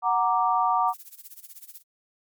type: chord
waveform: sine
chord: Gb augmented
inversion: none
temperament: equal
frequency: 740 / 932.3 / 1174.7 Hz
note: Gb5 / Bb5 / D6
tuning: 0 / 0 / 0 cents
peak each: -24 dBFS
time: 0.02-0.94 s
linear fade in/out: 50 ms
type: noise with tremolo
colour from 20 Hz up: violet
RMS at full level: -41 dBFS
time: 0.87-1.83 s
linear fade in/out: 50 ms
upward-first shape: sine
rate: 16 Hz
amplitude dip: 90%
effects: MP3 96 kbps